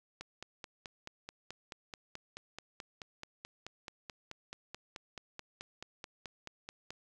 click train, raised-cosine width 0.2 ms, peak -26 dBFS, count 32, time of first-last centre 0.21-6.905 s, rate 4.63 Hz, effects none

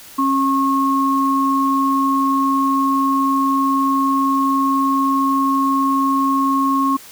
sine tone pair together, 272 / 1088 Hz, C#4 / C#6, -33 / -33 cents, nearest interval 2 octaves, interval 2400 cents, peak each -17 / -16 dBFS, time 0.18-6.97 s, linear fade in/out 10 ms, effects white hiss -40 dBFS RMS until 7.11 s

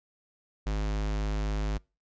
square tone, 51.91 Hz, G#1, in tune, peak -28 dBFS, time 0.66-1.78 s, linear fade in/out 10 ms, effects noise-tail reverb RT60 0.3 s tail -26 dB re dry + resampled to 16000 Hz

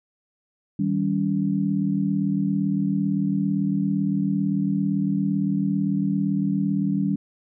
sine tone cluster, 157.7 / 195.5 / 282.9 Hz, D#3 / G3 / C#4, +24 / -4 / +35 cents, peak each -27 / -22 / -26 dBFS, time 0.79-7.16 s, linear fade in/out 5 ms, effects none

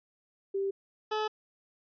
sine / 20% pulse tone pair in turn, 392.1 / 429.9 Hz, G4 / A4, 0 / -40 cents, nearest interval major second, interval 160 cents, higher second, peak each -28 / -24 dBFS, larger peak second, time 0.54-0.71 / 1.11-1.28 s, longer neither, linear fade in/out 10 ms, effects resampled to 11025 Hz

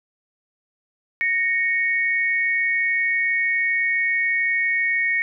sine tone pair together, 1864.3 / 2217 Hz, A#6 / C#7, 0 / 0 cents, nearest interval minor third, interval 300 cents, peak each -21 dBFS, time 1.21-5.22 s, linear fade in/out 0 ms, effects none

